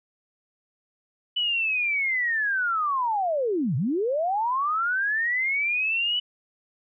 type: linear two-way sweep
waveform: sine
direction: down then up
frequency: 2986 to 113.2 to 2986 Hz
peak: -22 dBFS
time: 1.36-6.2 s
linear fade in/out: 10 ms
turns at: 3.76 s
effects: none